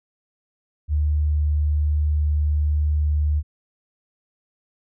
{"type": "tone", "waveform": "sine", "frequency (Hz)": 74.9, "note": "D2", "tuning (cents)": 35, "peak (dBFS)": -17, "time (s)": [0.88, 3.43], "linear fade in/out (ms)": 50, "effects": []}